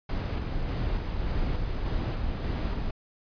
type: noise with tremolo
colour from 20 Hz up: brown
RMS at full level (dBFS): -28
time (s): 0.09-2.91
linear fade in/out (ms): 5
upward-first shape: square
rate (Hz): 1.7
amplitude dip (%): 25
effects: resampled to 11025 Hz